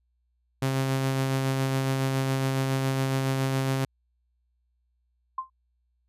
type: tone with tremolo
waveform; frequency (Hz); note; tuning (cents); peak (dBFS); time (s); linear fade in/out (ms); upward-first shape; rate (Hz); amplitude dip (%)
sawtooth; 133.7; C3; +38; -19; 0.62-3.85; 5; sine; 7.2; 25
type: tone with exponential decay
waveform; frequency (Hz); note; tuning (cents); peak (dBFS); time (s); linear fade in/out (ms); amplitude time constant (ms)
sine; 1046.5; C6; 0; -24; 5.38-5.5; 5; 25
effects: added 60 Hz sine -69 dBFS peak until 6.08 s + resampled to 32000 Hz